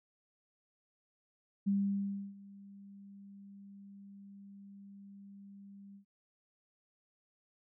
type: tone with ADSR envelope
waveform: sine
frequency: 198.8 Hz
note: G3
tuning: 25 cents sharp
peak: -27 dBFS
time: 1.66-6.05 s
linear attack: 19 ms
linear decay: 660 ms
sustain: -23 dB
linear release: 97 ms
effects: none